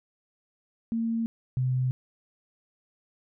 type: tone pair in turn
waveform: sine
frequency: 228.2 / 128.07 Hz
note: A#3 / C3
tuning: -37 / -37 cents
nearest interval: minor seventh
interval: 1000 cents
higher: first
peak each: -25 / -23 dBFS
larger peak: second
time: 0.92-1.26 / 1.57-1.91 s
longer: neither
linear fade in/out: 0 ms
effects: none